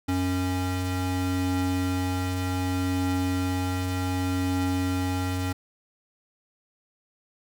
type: tone pair together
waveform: square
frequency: 91.82 / 274.8 Hz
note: F#2 / C#4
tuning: -13 / -15 cents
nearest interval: octave + perfect fifth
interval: 1898 cents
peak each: -28 dBFS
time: 0.08-5.53 s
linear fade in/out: 10 ms
effects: none